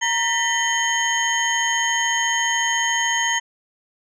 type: tone cluster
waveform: sine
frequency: 933 / 1815 / 1969 / 3088 / 6540 Hz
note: A#5 / A#6 / B6 / G7 / G#8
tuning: +1 / -47 / -6 / -27 / -28 cents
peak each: -24 dBFS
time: 0.01-3.4 s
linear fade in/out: 20 ms
effects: tanh soft clip ceiling -10 dBFS